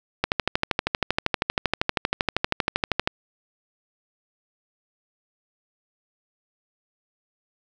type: click train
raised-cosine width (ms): 0.3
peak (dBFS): -4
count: 37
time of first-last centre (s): 0.24-3.075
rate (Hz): 12.7
effects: none

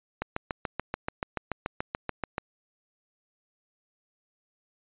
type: click train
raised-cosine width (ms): 0.5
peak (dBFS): -14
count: 16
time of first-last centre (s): 0.22-2.381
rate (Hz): 6.94
effects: resampled to 8000 Hz

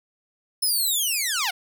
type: linear sweep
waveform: 10% pulse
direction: down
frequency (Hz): 5274 to 683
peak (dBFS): -14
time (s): 0.62-1.51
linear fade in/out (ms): 10
effects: none

